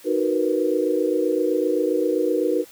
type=chord; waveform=sine; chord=B major seventh; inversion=first; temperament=equal; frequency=311.1 / 370 / 466.2 / 493.9 Hz; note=D#4 / F#4 / A#4 / B4; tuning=0 / 0 / 0 / 0 cents; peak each=-24 dBFS; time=0.04-2.65 s; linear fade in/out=50 ms; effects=white hiss -48 dBFS RMS until 2.71 s